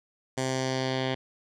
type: tone with low-pass filter sweep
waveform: 10% pulse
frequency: 130.81 Hz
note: C3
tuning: in tune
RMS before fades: -29 dBFS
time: 0.37-1.15 s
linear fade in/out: 10 ms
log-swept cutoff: 7800 to 3300 Hz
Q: 2.1
effects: none